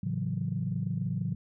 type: chord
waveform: sine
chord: F# minor seventh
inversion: first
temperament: equal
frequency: 110 / 138.59 / 164.81 / 185 Hz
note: A2 / C#3 / E3 / F#3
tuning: 0 / 0 / 0 / 0 cents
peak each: -34 dBFS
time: 0.03-1.35 s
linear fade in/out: 5 ms
effects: tanh soft clip ceiling -19 dBFS